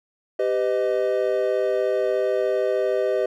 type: chord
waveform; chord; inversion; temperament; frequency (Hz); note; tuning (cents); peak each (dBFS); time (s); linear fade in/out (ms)
triangle; G augmented; none; equal with one note detuned; 392 / 505.4 / 622.3; G4 / B4 / D#5; 0 / +40 / 0; -22; 0.39-3.26; 5
effects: none